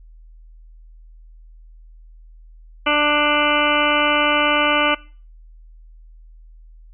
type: harmonic tone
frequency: 295.9 Hz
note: D4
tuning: 13 cents sharp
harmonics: 1 / 2 / 3 / 4 / 5 / 7 / 8 / 9 / 10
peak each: -24 / -22 / -25 / -21 / -23 / -25 / -23 / -26 / -23 dBFS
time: 2.86-4.95 s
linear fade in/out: 10 ms
effects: noise-tail reverb RT60 0.4 s tail -22 dB re dry + added 40 Hz sine -41 dBFS peak until 6.93 s